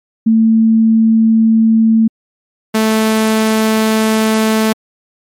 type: tone pair in turn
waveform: sine / sawtooth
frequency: 223.5 / 219.3 Hz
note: A3 / A3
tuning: +27 / -6 cents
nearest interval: unison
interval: 33 cents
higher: first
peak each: -6 dBFS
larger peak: neither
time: 0.26-2.08 / 2.74-4.73 s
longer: second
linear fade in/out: 10 ms
effects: MP3 64 kbps